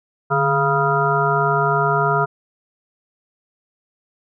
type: harmonic tone with a mistuned harmonic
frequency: 138.59 Hz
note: C#3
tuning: in tune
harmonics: 1 / 3 / 5 / 7 / 9 / 10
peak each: -22 / -22 / -22 / -22 / -22 / -22 dBFS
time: 0.3-2.26 s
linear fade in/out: 20 ms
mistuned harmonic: 1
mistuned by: +100 cents
effects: none